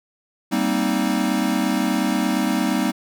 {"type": "chord", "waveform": "square", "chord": "C minor seventh", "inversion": "second", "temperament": "equal", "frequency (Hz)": [196, 233.1, 261.6, 311.1], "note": ["G3", "Bb3", "C4", "Eb4"], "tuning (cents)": [0, 0, 0, 0], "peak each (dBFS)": -25, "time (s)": [0.51, 2.92], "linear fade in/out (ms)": 20, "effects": []}